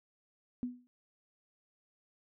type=tone with exponential decay; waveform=sine; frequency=246.9 Hz; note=B3; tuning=in tune; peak=-30 dBFS; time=0.63-0.87 s; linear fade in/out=0 ms; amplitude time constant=52 ms; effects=none